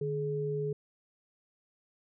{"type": "tone pair together", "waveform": "sine", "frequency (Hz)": [150, 422.1], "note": ["D3", "G#4"], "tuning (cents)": [37, 28], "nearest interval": "octave + tritone", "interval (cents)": 1791, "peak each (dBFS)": [-34, -32], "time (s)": [0.01, 0.73], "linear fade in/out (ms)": 5, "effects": []}